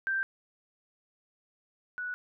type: tone pair in turn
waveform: sine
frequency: 1569 / 1473.9 Hz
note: G6 / F#6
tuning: +1 / -7 cents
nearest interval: minor second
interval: 108 cents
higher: first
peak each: -27 / -33 dBFS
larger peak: first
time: 0.07-0.23 / 1.98-2.14 s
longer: neither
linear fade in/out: 0 ms
effects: none